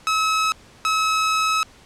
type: tone pair in turn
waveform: sawtooth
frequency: 1288 / 1288 Hz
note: E6 / E6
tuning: -41 / -41 cents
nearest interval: unison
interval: 0 cents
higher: neither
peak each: -14 dBFS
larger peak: neither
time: 0.07-0.52 / 0.85-1.63 s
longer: second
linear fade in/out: 0 ms
effects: pink hiss -49 dBFS RMS until 1.85 s + low-pass 8000 Hz 12 dB/octave